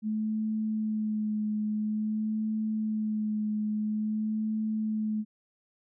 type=tone with vibrato; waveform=sine; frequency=214.9 Hz; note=A3; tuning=41 cents flat; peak=-27 dBFS; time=0.02-5.25 s; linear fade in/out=50 ms; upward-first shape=sine; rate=0.49 Hz; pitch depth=20 cents each way; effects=none